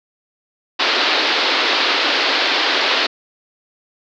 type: band-pass noise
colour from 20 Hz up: white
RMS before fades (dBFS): -17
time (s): 0.79-3.07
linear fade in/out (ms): 10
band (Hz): 270 to 4600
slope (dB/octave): 48
effects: none